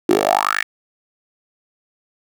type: tone with high-pass filter sweep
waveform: 10% pulse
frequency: 50.5 Hz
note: G#1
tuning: 48 cents flat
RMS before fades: -17 dBFS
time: 0.09-0.63 s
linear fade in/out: 5 ms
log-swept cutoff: 330 to 2000 Hz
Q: 6.3
effects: none